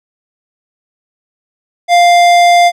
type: tone with tanh clipping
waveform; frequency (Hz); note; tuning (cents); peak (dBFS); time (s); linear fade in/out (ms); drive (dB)
sine; 698.5; F5; 0; -6; 1.88-2.72; 50; 18
effects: none